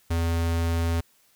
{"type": "tone", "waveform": "square", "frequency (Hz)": 83.6, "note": "E2", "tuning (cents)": 25, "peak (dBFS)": -23, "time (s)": [0.1, 1.01], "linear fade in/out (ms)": 10, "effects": ["white hiss -62 dBFS RMS until 1.35 s"]}